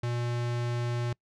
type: tone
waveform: square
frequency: 120 Hz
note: B2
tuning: 49 cents flat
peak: -29 dBFS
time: 0.03-1.13 s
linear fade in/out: 5 ms
effects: noise-tail reverb RT60 0.1 s tail -26 dB re dry + low-pass 6000 Hz 12 dB/octave